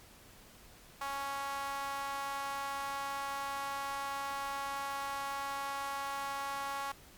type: tone with high-pass filter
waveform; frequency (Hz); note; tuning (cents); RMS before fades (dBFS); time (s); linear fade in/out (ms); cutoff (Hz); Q
sawtooth; 277.2; C#4; 0; -38; 1.01-6.92; 5; 970; 3.8
effects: pink hiss -57 dBFS RMS until 7.17 s + MP3 96 kbps